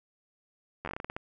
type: slowing click train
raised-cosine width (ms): 0.5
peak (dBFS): -21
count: 11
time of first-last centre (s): 0.85-1.165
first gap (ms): 11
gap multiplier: 1.22
effects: none